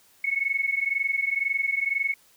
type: tone pair together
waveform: sine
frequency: 2191 / 2213 Hz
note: C#7 / C#7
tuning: -21 / -3 cents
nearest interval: unison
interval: 18 cents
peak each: -26 dBFS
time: 0.24-2.14 s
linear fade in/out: 5 ms
effects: white hiss -59 dBFS RMS until 2.36 s